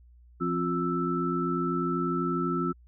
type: tone cluster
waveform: sine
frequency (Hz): 171.2 / 263.6 / 351.6 / 1320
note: F3 / C4 / F4 / E6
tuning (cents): -34 / +13 / +12 / +2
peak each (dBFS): -31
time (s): 0.4-2.73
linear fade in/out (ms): 20
effects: added 60 Hz sine -52 dBFS peak until 2.87 s